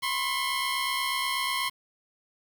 15% pulse tone pair together, 1007 / 1075.2 Hz, B5 / C6, +33 / +47 cents, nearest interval minor second, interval 114 cents, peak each -25 / -22 dBFS, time 0.02-1.7 s, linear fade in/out 20 ms, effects 8-bit

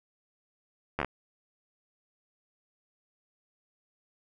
slowing click train, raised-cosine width 0.5 ms, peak -14 dBFS, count 5, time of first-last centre 0.99-1.047 s, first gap 12 ms, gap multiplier 1.11, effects none

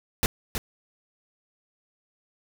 pink noise with echo, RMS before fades -22 dBFS, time 0.23-0.26 s, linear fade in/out 0 ms, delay 320 ms, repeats 1, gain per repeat -7 dB, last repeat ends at 0.58 s, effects none

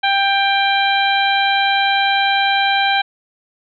harmonic tone, 790 Hz, G5, 13 cents sharp, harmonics 1 / 2 / 3 / 4 / 5, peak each -16 / -19 / -21 / -22 / -23 dBFS, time 0.03-3.02 s, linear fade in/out 10 ms, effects none

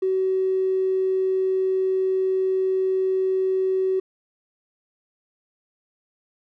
triangle tone, 377.7 Hz, F#4, 36 cents sharp, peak -15 dBFS, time 0.02-4 s, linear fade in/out 10 ms, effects tanh soft clip ceiling -17 dBFS

